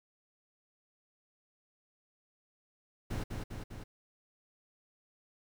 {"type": "noise with echo", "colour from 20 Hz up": "brown", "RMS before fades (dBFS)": -36, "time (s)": [3.1, 3.24], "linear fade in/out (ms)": 10, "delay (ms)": 200, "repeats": 3, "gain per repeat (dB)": -3, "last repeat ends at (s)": 3.84, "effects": []}